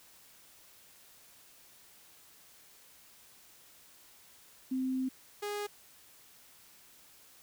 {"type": "tone pair in turn", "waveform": ["sine", "sawtooth"], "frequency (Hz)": [260, 412.7], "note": ["C4", "G#4"], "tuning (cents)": [-11, -11], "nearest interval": "minor sixth", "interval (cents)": 800, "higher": "second", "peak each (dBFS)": [-30, -31], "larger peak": "first", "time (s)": [[4.71, 5.09], [5.42, 5.67]], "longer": "first", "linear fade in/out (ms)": 10, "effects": ["white hiss -59 dBFS RMS until 7.42 s"]}